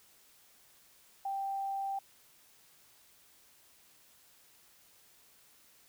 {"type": "tone", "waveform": "sine", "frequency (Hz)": 785, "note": "G5", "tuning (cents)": 2, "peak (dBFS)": -33, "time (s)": [1.25, 1.99], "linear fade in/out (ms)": 5, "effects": ["white hiss -63 dBFS RMS until 5.88 s"]}